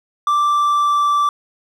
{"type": "tone with pitch glide", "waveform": "triangle", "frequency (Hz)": [1174, 1166.6], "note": ["D6", "D6"], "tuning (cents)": [-1, -12], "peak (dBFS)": -11, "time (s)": [0.27, 1.29], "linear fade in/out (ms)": 2, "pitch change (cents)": -11, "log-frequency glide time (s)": [0.46, 1.1], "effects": []}